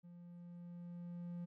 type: tone with level ramp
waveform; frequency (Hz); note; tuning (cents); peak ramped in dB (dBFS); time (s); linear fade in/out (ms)
triangle; 174; F3; -6; -52 to -40; 0.03-1.46; 20
effects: none